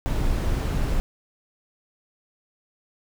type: noise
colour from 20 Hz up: brown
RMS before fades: -23 dBFS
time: 0.06-1 s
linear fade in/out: 0 ms
effects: none